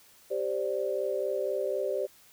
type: chord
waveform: sine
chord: G suspended fourth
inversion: none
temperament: equal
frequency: 392 / 523.3 / 587.3 Hz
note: G4 / C5 / D5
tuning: 0 / 0 / 0 cents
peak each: -32 dBFS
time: 0.3-2.07 s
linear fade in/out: 20 ms
effects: white hiss -58 dBFS RMS until 2.32 s